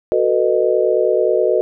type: chord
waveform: sine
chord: B dominant seventh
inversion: second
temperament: just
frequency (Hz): 370.4 / 444.5 / 493.9 / 617.4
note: F#4 / A4 / B4 / D#5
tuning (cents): +2 / +18 / 0 / -14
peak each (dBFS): -18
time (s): 0.12-1.61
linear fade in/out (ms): 0
effects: none